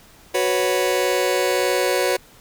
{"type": "chord", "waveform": "sawtooth", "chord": "F# suspended fourth", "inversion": "none", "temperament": "just", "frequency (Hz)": [370, 493.3, 555], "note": ["F#4", "B4", "C#5"], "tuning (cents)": [0, -2, 2], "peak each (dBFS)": -18, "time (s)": [0.34, 2.17], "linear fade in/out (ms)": 10, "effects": ["pink hiss -49 dBFS RMS until 2.4 s"]}